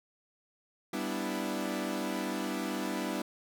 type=chord; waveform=sawtooth; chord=E minor seventh; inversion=first; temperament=equal; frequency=196 / 246.9 / 293.7 / 329.6 Hz; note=G3 / B3 / D4 / E4; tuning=0 / 0 / 0 / 0 cents; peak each=-34 dBFS; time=0.93-3.22 s; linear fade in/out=5 ms; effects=none